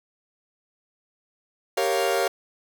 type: chord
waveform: 40% pulse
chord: G half-diminished seventh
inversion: none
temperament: equal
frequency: 392 / 466.2 / 554.4 / 698.5 Hz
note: G4 / Bb4 / Db5 / F5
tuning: 0 / 0 / 0 / 0 cents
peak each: -26 dBFS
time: 1.77-2.28 s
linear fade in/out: 5 ms
effects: none